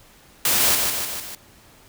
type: noise with echo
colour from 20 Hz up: white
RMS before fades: -19 dBFS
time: 0.45-0.75 s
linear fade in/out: 2 ms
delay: 150 ms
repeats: 4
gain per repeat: -4 dB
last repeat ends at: 1.35 s
effects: pink hiss -51 dBFS RMS until 1.88 s